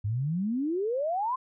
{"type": "exponential sweep", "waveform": "sine", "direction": "up", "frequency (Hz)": [98, 1064], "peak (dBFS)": -26, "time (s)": [0.04, 1.36], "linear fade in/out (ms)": 10, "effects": []}